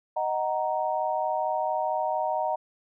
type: chord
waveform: sine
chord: D# minor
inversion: none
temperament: just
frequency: 622.3 / 746.7 / 933.4 Hz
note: D#5 / F#5 / A#5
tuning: 0 / +16 / +2 cents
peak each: -29 dBFS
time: 0.16-2.56 s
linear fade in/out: 10 ms
effects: none